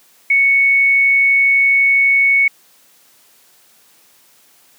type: tone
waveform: sine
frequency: 2217 Hz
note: C#7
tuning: in tune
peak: -9 dBFS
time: 0.3-2.48 s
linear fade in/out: 5 ms
effects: white hiss -51 dBFS RMS until 4.78 s + high-pass 150 Hz 12 dB/octave